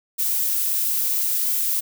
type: noise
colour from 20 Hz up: violet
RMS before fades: -22 dBFS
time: 0.18-1.81 s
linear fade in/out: 20 ms
effects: none